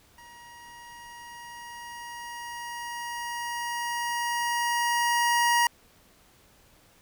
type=tone with level ramp; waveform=25% pulse; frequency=950 Hz; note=A#5; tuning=33 cents sharp; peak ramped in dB=-44 to -16 dBFS; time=0.18-5.67 s; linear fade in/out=2 ms; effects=pink hiss -59 dBFS RMS until 7.01 s